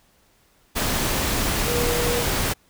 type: tone in noise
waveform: sine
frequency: 480 Hz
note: B4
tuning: 49 cents flat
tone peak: -24 dBFS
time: 1.66-2.24 s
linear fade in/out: 20 ms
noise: pink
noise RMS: -23 dBFS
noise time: 0.75-2.54 s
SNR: -4 dB
effects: pink hiss -60 dBFS RMS until 2.69 s